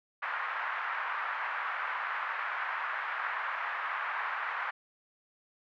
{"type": "band-pass noise", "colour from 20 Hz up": "pink", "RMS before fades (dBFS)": -35, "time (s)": [0.22, 4.71], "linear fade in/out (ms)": 10, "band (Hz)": [1000, 1900], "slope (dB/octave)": 24, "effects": []}